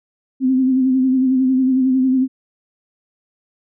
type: tone with vibrato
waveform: sine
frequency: 260 Hz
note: C4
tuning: 11 cents flat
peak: -12 dBFS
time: 0.4-2.28 s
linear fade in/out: 50 ms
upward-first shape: sine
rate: 11 Hz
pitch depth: 39 cents each way
effects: none